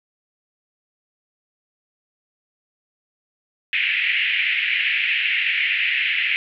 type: band-pass noise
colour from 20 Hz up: white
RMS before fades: -21 dBFS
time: 3.73-6.36 s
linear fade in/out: 0 ms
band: 1900 to 2800 Hz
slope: 48 dB/octave
effects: none